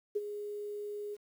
sine tone with ADSR envelope, 414.4 Hz, G#4, 4 cents flat, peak -27 dBFS, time 0.15-1.17 s, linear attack 13 ms, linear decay 33 ms, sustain -10 dB, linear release 35 ms, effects 10-bit

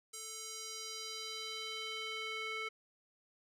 square tone with band-pass filter sweep, 440 Hz, A4, in tune, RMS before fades -43 dBFS, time 0.13-2.69 s, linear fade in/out 10 ms, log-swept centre 7800 to 2100 Hz, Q 1.9, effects none

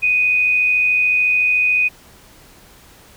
sine tone with amplitude modulation, 2489 Hz, D#7, in tune, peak -11 dBFS, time 0.02-1.89 s, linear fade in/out 20 ms, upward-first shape sine, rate 93.8 Hz, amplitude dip 35%, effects pink hiss -46 dBFS RMS until 3.16 s

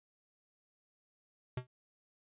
square tone with exponential decay, 126 Hz, B2, 35 cents sharp, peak -33 dBFS, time 1.57-1.67 s, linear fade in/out 5 ms, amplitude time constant 20 ms, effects resampled to 8000 Hz

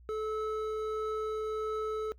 triangle tone pair together, 433.7 / 1299.6 Hz, A4 / E6, -25 / -25 cents, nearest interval octave + perfect fifth, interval 1900 cents, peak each -30 / -37 dBFS, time 0.09-2.12 s, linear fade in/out 0 ms, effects noise-tail reverb RT60 0.1 s tail -20 dB re dry + added 60 Hz sine -53 dBFS peak until 2.18 s

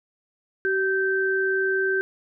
sine tone pair together, 383 / 1555.6 Hz, G4 / G6, -40 / -14 cents, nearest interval 2 octaves, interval 2426 cents, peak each -23 dBFS, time 0.65-2.01 s, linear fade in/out 0 ms, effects none

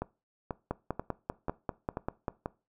two click trains, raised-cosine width 1 ms, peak -19 / -17 dBFS, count 6 / 9, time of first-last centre 0.02-2.459 / 0.71-2.282 s, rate 2.05 / 5.09 Hz, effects noise-tail reverb RT60 0.3 s tail -20 dB re dry

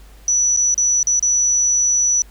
sine tone with dropouts, 5920 Hz, F#8, in tune, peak -13 dBFS, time 0.28-2.22 s, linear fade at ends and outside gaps 1 ms, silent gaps 0.564-0.572 / 0.743-0.778 / 1.03-1.07 / 1.195-1.226 s, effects added 50 Hz sine -41 dBFS peak until 2.3 s + pink hiss -50 dBFS RMS until 2.3 s

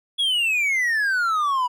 triangle exponential sweep, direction down, 3400 to 967 Hz, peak -17 dBFS, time 0.18-1.68 s, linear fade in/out 20 ms, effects none

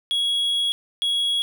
triangle tone pair in turn, 3329 / 3329 Hz, G#7 / G#7, +3 / +3 cents, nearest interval unison, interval 0 cents, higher neither, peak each -18 dBFS, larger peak neither, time 0.11-0.72 / 1.02-1.42 s, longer first, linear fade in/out 0 ms, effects none

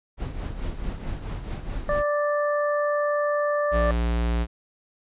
brown noise with tremolo, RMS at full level -28 dBFS, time 0.17-2.04 s, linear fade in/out 50 ms, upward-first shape triangle, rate 4.6 Hz, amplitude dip 65%
harmonic tone, 587.3 Hz, D5, in tune, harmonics 1 / 2 / 3, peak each -22 / -28 / -32 dBFS, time 1.89-3.91 s, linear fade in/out 2 ms
square tone, 58.27 Hz, A#1, in tune, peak -22 dBFS, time 3.71-4.47 s, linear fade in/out 50 ms
effects resampled to 8000 Hz

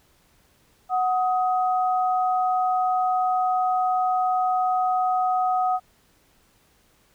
sine tone pair together, 740 / 1257.2 Hz, F#5 / D#6, 0 / +18 cents, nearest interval major sixth, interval 918 cents, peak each -20 / -27 dBFS, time 0.89-5.8 s, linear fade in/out 50 ms, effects pink hiss -61 dBFS RMS until 7.14 s

